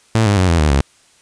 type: tone with pitch steps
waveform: sawtooth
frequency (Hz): 112.5 / 101.98 / 92.44 / 83.79 / 75.96 / 68.85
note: A2 / G#2 / F#2 / E2 / D#2 / C#2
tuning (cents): +39 / -31 / -1 / +29 / -41 / -11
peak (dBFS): -7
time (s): 0.15-0.81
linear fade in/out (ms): 0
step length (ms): 110
effects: white hiss -52 dBFS RMS until 1.21 s + resampled to 22050 Hz